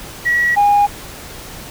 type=tone pair in turn; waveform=sine; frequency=1924 / 817.4 Hz; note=B6 / G#5; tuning=-46 / -28 cents; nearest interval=octave + minor third; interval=1482 cents; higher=first; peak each=-11 / -7 dBFS; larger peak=second; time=0.25-0.56 / 0.56-0.87 s; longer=neither; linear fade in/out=20 ms; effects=tanh soft clip ceiling -6 dBFS + pink hiss -33 dBFS RMS until 1.7 s